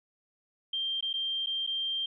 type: tone with dropouts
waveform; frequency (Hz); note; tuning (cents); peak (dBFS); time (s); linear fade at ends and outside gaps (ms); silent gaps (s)
sine; 3170; G7; +19; -29; 0.73-2.06; 5; 1.008-1.025 / 1.13-1.138 / 1.461-1.469 / 1.666-1.673
effects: none